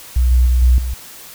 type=tone with level steps; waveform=sine; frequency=61.74 Hz; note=B1; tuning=in tune; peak=-10 / -8 / -10 / -7 / -18 dBFS; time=0.16-0.94 s; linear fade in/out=5 ms; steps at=0.31 / 0.46 / 0.62 / 0.78 s; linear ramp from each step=2 ms; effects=white hiss -37 dBFS RMS until 1.34 s